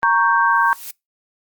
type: chord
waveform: sine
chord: G diminished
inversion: first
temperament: equal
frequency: 932.3 / 1108.7 / 1568 Hz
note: Bb5 / Db6 / G6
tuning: 0 / 0 / 0 cents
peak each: -17 dBFS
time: 0.03-0.73 s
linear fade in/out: 0 ms
type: noise with exponential growth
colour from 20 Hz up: blue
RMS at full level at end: -29 dBFS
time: 0.35-0.91 s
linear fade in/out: 5 ms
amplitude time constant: 120 ms
effects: noise-tail reverb RT60 0.2 s tail -24 dB re dry + Opus 48 kbps